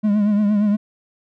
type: tone with vibrato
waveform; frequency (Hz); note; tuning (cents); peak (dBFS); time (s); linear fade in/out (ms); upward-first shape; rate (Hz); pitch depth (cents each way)
triangle; 207.7; G#3; 0; -12; 0.03-0.77; 20; triangle; 8.6; 64
effects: none